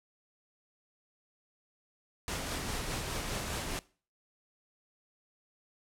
pink noise with tremolo, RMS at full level -35 dBFS, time 2.28-3.79 s, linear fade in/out 0 ms, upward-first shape sine, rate 4.9 Hz, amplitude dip 30%, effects noise-tail reverb RT60 0.4 s tail -21 dB re dry + low-pass 11000 Hz 12 dB/octave

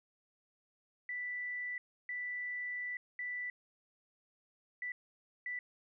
sine tone bursts at uneven times, 1975.5 Hz, B6, in tune, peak -37 dBFS, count 5, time 1.09-1.78 / 2.09-2.97 / 3.19-3.5 / 4.82-4.92 / 5.46-5.59 s, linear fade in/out 2 ms, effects none

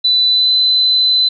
sine tone with pitch glide, 3988 to 4027 Hz, B7 to B7, +16 to +33 cents, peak -9 dBFS, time 0.04-1.29 s, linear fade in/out 10 ms, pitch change +17 cents, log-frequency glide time 0.29-0.52 s, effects none

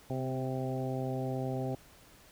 harmonic tone with a mistuned harmonic, 130.81 Hz, C3, in tune, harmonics 1 / 2 / 3 / 4 / 5 / 6, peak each -35 / -38 / -40 / -41 / -42 / -43 dBFS, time 0.1-1.75 s, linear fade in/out 2 ms, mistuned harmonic 2, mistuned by -15 cents, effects pink hiss -58 dBFS RMS until 2.31 s

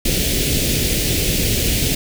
pink band-stop noise, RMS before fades -18 dBFS, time 0.05-1.95 s, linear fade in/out 5 ms, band 500 to 2300 Hz, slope 24 dB/octave, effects none

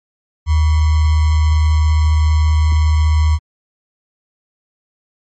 sine tone with sample-and-hold, 77.6 Hz, D#2, 4 cents flat, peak -9 dBFS, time 0.46-3.39 s, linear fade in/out 50 ms, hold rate 1050 Hz, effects MP3 32 kbps

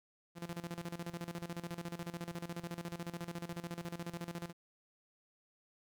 sawtooth tone with tremolo, 171.3 Hz, F3, 33 cents flat, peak -35 dBFS, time 0.35-4.53 s, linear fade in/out 50 ms, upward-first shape square, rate 14 Hz, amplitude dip 80%, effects none

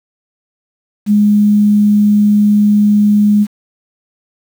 sine tone with quantisation, 207.7 Hz, G#3, in tune, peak -6 dBFS, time 1.06-3.47 s, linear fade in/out 50 ms, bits 6, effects none

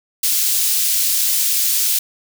white high-pass noise, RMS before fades -17 dBFS, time 0.23-1.99 s, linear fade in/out 5 ms, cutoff 3800 Hz, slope 12 dB/octave, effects none

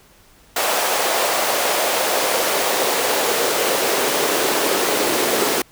pink noise with high-pass filter sweep, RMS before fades -19 dBFS, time 0.56-5.62 s, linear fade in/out 5 ms, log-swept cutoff 620 to 360 Hz, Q 2, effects pink hiss -51 dBFS RMS until 5.71 s

